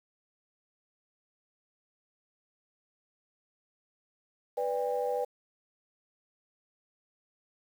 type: chord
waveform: sine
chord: G major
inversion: first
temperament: equal with one note detuned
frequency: 493.9 / 587.3 / 802.8 Hz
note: B4 / D5 / G5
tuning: 0 / 0 / +41 cents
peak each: -30 / -34 / -34 dBFS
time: 4.57-5.25 s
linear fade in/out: 10 ms
effects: tanh soft clip ceiling -19 dBFS + 9-bit